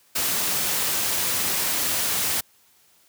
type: noise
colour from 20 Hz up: white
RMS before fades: -24 dBFS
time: 0.15-2.41 s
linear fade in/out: 10 ms
effects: white hiss -59 dBFS RMS until 3.08 s + high-pass 60 Hz 12 dB/octave